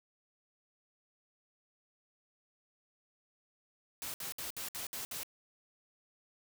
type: noise bursts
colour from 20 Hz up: white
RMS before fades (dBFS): -41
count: 7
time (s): 4.02-5.232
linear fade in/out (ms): 0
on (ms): 120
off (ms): 62
effects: none